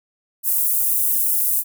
pink high-pass noise, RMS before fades -19 dBFS, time 0.43-1.64 s, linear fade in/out 50 ms, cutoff 11000 Hz, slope 24 dB/octave, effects none

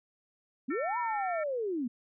sine linear two-way sweep, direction up then down, 224.7 to 987.8 to 224.7 Hz, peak -30 dBFS, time 0.68-1.88 s, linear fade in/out 10 ms, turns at 0.98 s
harmonic tone, 450.1 Hz, A4, 39 cents sharp, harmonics 3 / 4 / 5, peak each -39 / -41 / -43 dBFS, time 0.7-1.44 s, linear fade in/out 10 ms
effects none

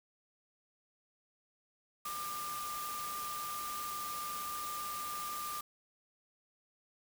sine tone in noise, 1196 Hz, D6, 31 cents sharp, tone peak -39 dBFS, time 2.05-5.61 s, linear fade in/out 5 ms, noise white, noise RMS -44 dBFS, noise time 2.05-5.61 s, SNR +2 dB, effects none

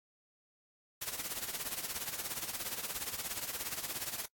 white noise with tremolo, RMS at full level -36 dBFS, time 1.01-4.26 s, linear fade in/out 10 ms, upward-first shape triangle, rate 17 Hz, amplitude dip 80%, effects noise-tail reverb RT60 0.1 s tail -26 dB re dry + AAC 64 kbps

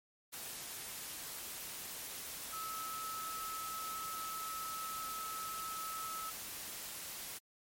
sine tone in noise, 1299 Hz, E6, 26 cents flat, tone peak -41 dBFS, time 2.52-6.31 s, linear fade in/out 20 ms, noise white, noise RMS -45 dBFS, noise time 0.32-7.39 s, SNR +1 dB, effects MP3 64 kbps

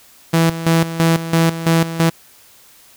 sawtooth tone with tremolo, 164.81 Hz, E3, in tune, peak -7 dBFS, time 0.33-2.1 s, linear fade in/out 10 ms, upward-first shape square, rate 3 Hz, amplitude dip 75%, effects white hiss -47 dBFS RMS until 2.96 s

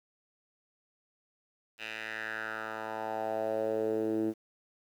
10% pulse tone with band-pass filter sweep, 110 Hz, A2, in tune, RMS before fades -34 dBFS, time 1.78-4.34 s, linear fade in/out 50 ms, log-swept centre 2600 to 300 Hz, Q 3.4, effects 10-bit

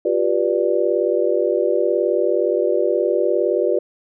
sine chord, G dominant seventh, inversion third, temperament just, 352.8 / 392 / 490 / 588 Hz, F4 / G4 / B4 / D5, +18 / 0 / -14 / +2 cents, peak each -21 dBFS, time 0.05-3.79 s, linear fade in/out 5 ms, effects none

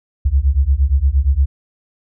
sine beating tone pair, 64.5 / 73.1 Hz, C2 / D2, -24 / -7 cents, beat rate 8.6 Hz, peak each -14 dBFS, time 0.25-1.46 s, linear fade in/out 10 ms, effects none

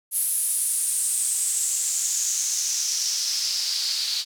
white noise with band-pass filter sweep, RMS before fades -25 dBFS, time 0.11-4.25 s, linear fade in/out 50 ms, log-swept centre 11000 to 4300 Hz, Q 4.7, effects none

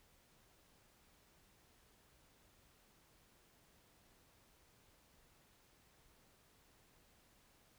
silence, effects pink hiss -70 dBFS RMS until 7.78 s

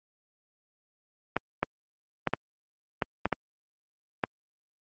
clicks, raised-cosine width 0.5 ms, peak -9 dBFS, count 8, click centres 1.366 / 1.63 / 2.273 / 2.336 / 3.022 / 3.256 / 3.327 / 4.238 s, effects high-pass 100 Hz 12 dB/octave + Opus 32 kbps

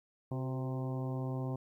harmonic tone with a mistuned harmonic, 130.81 Hz, C3, in tune, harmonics 1 / 2 / 3 / 4 / 5 / 6 / 7 / 8, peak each -35 / -41 / -45 / -47 / -49 / -51 / -52 / -53 dBFS, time 0.31-1.56 s, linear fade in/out 5 ms, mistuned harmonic 3, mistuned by -43 cents, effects 12-bit

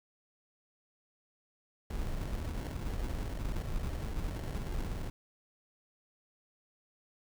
brown noise with sample-and-hold, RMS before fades -36 dBFS, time 1.9-5.1 s, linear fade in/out 5 ms, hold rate 1225 Hz, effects none

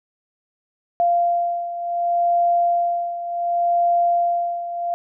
sine beating tone pair, 693 / 693.68 Hz, F5 / F5, -14 / -12 cents, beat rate 0.68 Hz, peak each -18 / -23 dBFS, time 1-4.94 s, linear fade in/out 0 ms, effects none

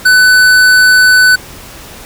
sine tone with hard clipping, 1500 Hz, F#6, 23 cents sharp, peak -5 dBFS, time 0.05-1.36 s, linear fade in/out 10 ms, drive 14 dB, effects pink hiss -31 dBFS RMS until 2.05 s

